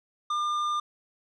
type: tone with tanh clipping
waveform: triangle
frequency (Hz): 1202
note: D6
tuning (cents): +40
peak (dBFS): -27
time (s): 0.3-0.8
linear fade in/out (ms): 5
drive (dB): 13
effects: none